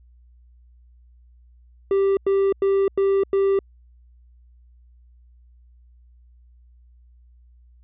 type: tone bursts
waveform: triangle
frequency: 392 Hz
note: G4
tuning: in tune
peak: -14 dBFS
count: 5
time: 1.91-3.59 s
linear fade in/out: 2 ms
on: 260 ms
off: 95 ms
effects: added 60 Hz sine -49 dBFS peak until 7.83 s + resampled to 8000 Hz